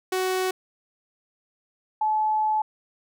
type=tone pair in turn; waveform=sawtooth / sine; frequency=372.8 / 861.4 Hz; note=F#4 / A5; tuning=+13 / -37 cents; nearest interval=octave + major second; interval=1450 cents; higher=second; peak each=-19 / -20 dBFS; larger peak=first; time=0.12-0.51 / 2.01-2.62 s; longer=second; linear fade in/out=5 ms; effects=none